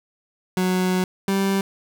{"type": "tone pair in turn", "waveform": "30% pulse", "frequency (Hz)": [184.1, 195.05], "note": ["F#3", "G3"], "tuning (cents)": [-8, -8], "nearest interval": "minor second", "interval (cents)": 100, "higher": "second", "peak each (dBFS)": -16, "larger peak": "neither", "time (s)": [[0.57, 1.04], [1.28, 1.61]], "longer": "first", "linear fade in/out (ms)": 2, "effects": []}